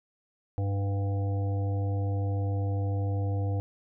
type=harmonic tone with a mistuned harmonic; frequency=99.2 Hz; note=G2; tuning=21 cents sharp; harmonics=1 / 3 / 5 / 7 / 8; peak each=-26 / -39 / -39 / -43 / -47 dBFS; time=0.58-3.6 s; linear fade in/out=0 ms; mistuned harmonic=7; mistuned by=+16 cents; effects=none